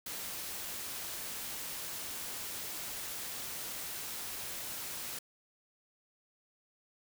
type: noise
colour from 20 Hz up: white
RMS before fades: -41 dBFS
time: 0.06-5.19 s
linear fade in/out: 5 ms
effects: none